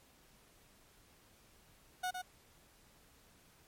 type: tone with echo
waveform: 30% pulse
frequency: 733 Hz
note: F#5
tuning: 16 cents flat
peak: -32 dBFS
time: 2.03-2.11 s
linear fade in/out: 10 ms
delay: 110 ms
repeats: 1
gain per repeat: -5 dB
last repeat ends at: 2.22 s
effects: pink hiss -65 dBFS RMS until 3.67 s + MP3 64 kbps